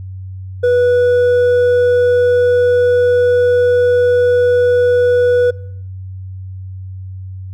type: tone with hard clipping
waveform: sine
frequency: 490.1 Hz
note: B4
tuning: 13 cents flat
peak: -10 dBFS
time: 0.63-5.51 s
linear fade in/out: 10 ms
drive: 4 dB
effects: noise-tail reverb RT60 0.7 s tail -23 dB re dry + added 94 Hz sine -25 dBFS peak until 7.53 s